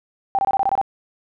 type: tone bursts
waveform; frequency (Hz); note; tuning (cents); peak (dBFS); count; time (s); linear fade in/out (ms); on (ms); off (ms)
sine; 784; G5; 0; -15; 8; 0.35-0.814; 0; 37; 24
effects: none